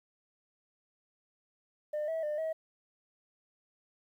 sine tone with pitch steps, 602 / 648 / 600 / 640 Hz, D5 / E5 / D5 / D#5, +43 / -30 / +37 / +49 cents, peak -29 dBFS, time 1.93-2.53 s, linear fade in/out 10 ms, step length 150 ms, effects tanh soft clip ceiling -30 dBFS + 11-bit

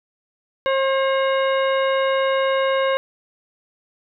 harmonic tone with a mistuned harmonic, 536 Hz, C5, 42 cents sharp, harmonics 1 / 2 / 3 / 4 / 5 / 7, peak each -18 / -24 / -28 / -30 / -32 / -35 dBFS, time 0.66-2.97 s, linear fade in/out 0 ms, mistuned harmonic 5, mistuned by +110 cents, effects none

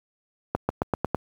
accelerating click train, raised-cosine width 1 ms, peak -8 dBFS, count 6, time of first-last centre 0.55-1.147 s, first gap 140 ms, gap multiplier 0.92, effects high-pass 60 Hz 12 dB/octave + 8-bit

